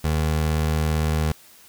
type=tone; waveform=25% pulse; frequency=77.78 Hz; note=D#2; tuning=in tune; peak=-16 dBFS; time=0.04-1.32 s; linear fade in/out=5 ms; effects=white hiss -50 dBFS RMS until 1.68 s